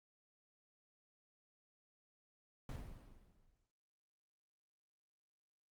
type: noise with exponential decay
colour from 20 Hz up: brown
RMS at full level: -42 dBFS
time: 2.69-3.66 s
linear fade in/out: 2 ms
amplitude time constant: 210 ms
effects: noise-tail reverb RT60 0.5 s tail -19 dB re dry + Opus 48 kbps